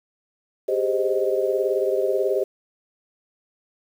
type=chord; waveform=sine; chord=Ab major seventh; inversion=third; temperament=equal with one note detuned; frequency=392 / 410.3 / 523.3 / 622.3 Hz; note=G4 / Ab4 / C5 / Eb5; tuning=0 / -21 / 0 / 0 cents; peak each=-23 / -27 / -24 / -26 dBFS; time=0.68-2.44 s; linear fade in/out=10 ms; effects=8-bit